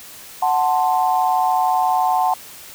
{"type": "chord", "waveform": "sine", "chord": "F# diminished", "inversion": "none", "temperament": "equal", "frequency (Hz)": [740, 880, 1046.5], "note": ["F#5", "A5", "C6"], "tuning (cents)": [0, 0, 0], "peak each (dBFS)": [-17, -19, -23], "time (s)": [0.42, 2.34], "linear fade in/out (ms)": 5, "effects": ["white hiss -39 dBFS RMS until 2.74 s"]}